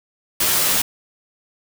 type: noise with comb filter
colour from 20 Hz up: white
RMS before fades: -18 dBFS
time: 0.4-0.82 s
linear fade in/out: 5 ms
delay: 11 ms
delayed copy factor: +0.6
effects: none